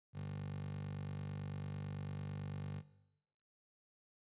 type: tone with high-pass filter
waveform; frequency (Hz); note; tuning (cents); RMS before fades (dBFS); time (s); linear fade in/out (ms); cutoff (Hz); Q
15% pulse; 49; G1; 0; -44; 0.13-2.83; 50; 120; 5
effects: noise-tail reverb RT60 0.9 s tail -17 dB re dry + resampled to 8000 Hz